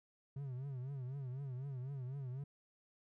triangle tone with vibrato, 132.6 Hz, C3, 23 cents sharp, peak -39 dBFS, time 0.36-2.44 s, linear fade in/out 5 ms, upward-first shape triangle, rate 4 Hz, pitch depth 150 cents each way, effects none

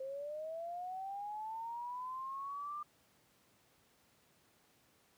sine linear sweep, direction up, 523.3 to 1200 Hz, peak -40 dBFS, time 0-2.83 s, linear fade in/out 5 ms, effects pink hiss -70 dBFS RMS until 5.17 s + high-pass 100 Hz 12 dB/octave

